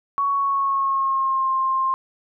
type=tone with pitch glide; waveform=sine; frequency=1117 to 1058 Hz; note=C#6 to C6; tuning=+13 to +19 cents; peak=-18 dBFS; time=0.18-1.94 s; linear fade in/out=0 ms; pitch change=-94 cents; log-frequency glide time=0.3-1.51 s; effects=none